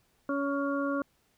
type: harmonic tone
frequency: 280.3 Hz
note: C#4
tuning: 19 cents sharp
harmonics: 1 / 2 / 4 / 5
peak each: -30 / -33 / -36 / -37 dBFS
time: 0.29-1.02 s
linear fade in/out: 2 ms
effects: pink hiss -70 dBFS RMS until 1.37 s